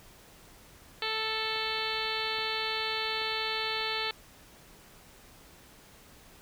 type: harmonic tone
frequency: 440 Hz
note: A4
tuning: in tune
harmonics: 1 / 2 / 3 / 4 / 5 / 6 / 7 / 8 / 9 / 10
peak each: -39 / -39 / -39 / -39 / -39 / -39 / -39 / -39 / -39 / -39 dBFS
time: 1.02-4.11 s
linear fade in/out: 2 ms
type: clicks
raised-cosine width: 1 ms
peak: -35 dBFS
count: 5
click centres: 1.559 / 1.787 / 2.387 / 3.216 / 3.81 s
effects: pink hiss -55 dBFS RMS until 6.41 s